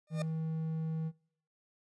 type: tone with exponential growth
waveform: 40% pulse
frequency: 605 Hz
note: D#5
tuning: 49 cents flat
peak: -33 dBFS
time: 0.07-0.22 s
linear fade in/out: 2 ms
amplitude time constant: 32 ms
type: tone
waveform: triangle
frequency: 160 Hz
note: D#3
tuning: 49 cents sharp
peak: -31 dBFS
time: 0.1-1.12 s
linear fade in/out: 50 ms
effects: noise-tail reverb RT60 0.6 s tail -22 dB re dry + resampled to 24000 Hz